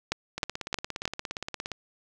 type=two click trains; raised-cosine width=0.2 ms; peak=-9 / -16 dBFS; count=4 / 24; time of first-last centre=0.12-1.055 / 0.38-1.717 s; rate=3.21 / 17.2 Hz; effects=none